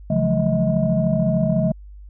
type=tone cluster; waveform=sine; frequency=138.2 / 168.2 / 181.7 / 214.6 / 634 Hz; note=C#3 / E3 / F#3 / A3 / D#5; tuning=-5 / +35 / -31 / -43 / +32 cents; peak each=-22 dBFS; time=0.1-1.72 s; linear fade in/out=5 ms; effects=tanh soft clip ceiling -7 dBFS + added 50 Hz sine -37 dBFS peak until 2.09 s